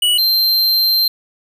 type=tone pair in turn; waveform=square; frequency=2937 / 4144 Hz; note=F#7 / C8; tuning=-13 / -17 cents; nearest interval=tritone; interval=596 cents; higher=second; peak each=-12 dBFS; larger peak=neither; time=0.02-0.18 / 0.18-1.08 s; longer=second; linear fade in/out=5 ms; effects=none